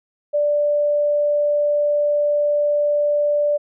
sine tone, 587.3 Hz, D5, in tune, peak -15 dBFS, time 0.33-3.58 s, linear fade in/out 20 ms, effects none

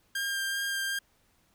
sawtooth tone with vibrato, 1600 Hz, G6, 35 cents sharp, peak -26 dBFS, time 0.15-0.99 s, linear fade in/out 5 ms, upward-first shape sine, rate 2.6 Hz, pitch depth 12 cents each way, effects pink hiss -68 dBFS RMS until 1.54 s

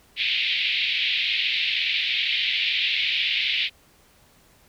pink band-pass noise, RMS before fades -24 dBFS, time 0.16-3.7 s, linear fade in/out 50 ms, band 2200 to 3900 Hz, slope 48 dB/octave, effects pink hiss -57 dBFS RMS until 4.68 s

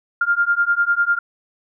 sine beating tone pair, 1396.9 / 1406.9 Hz, F6 / F6, 0 / +12 cents, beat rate 10 Hz, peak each -18 dBFS, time 0.21-1.19 s, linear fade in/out 5 ms, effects none

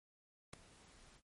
pink noise with ADSR envelope, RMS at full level -44 dBFS, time 0.53-1.22 s, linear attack 5 ms, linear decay 4 ms, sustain -19 dB, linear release 66 ms, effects noise-tail reverb RT60 0.1 s tail -22 dB re dry + MP3 48 kbps

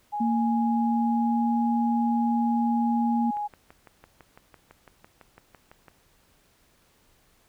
sine tone, 830.6 Hz, G#5, in tune, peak -27 dBFS, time 0.12-3.48 s, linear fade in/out 20 ms
sine tone with pitch glide, 230.3 to 233.9 Hz, A#3 to A#3, -21 to +6 cents, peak -22 dBFS, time 0.2-3.31 s, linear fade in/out 10 ms, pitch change +27 cents, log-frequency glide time 0.39-1.6 s
click train, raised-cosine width 0.5 ms, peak -32 dBFS, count 16, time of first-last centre 3.37-5.883 s, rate 5.97 Hz
effects pink hiss -63 dBFS RMS until 7.48 s

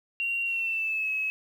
sine tone with pitch glide, 2756 to 2571 Hz, F7 to E7, -24 to -44 cents, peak -26 dBFS, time 0.2-1.3 s, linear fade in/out 0 ms, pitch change -120 cents, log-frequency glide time 0.45-1.1 s, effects 9-bit

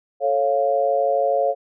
sine chord, A augmented, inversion none, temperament equal with one note detuned, 440 / 552.4 / 698.5 Hz, A4 / C#5 / E#5, 0 / -6 / 0 cents, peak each -25 / -19 / -21 dBFS, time 0.2-1.55 s, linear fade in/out 50 ms, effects none

